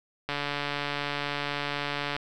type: click train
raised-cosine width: 0.3 ms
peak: -14 dBFS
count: 271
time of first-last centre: 0.29-2.165 s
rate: 144 Hz
effects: none